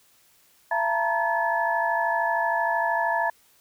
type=tone cluster; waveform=sine; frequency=675 / 897 / 950 / 1721 Hz; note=E5 / A5 / A#5 / A6; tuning=+41 / +33 / +33 / -39 cents; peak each=-27 dBFS; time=0.71-3.3 s; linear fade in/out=5 ms; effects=white hiss -60 dBFS RMS until 3.6 s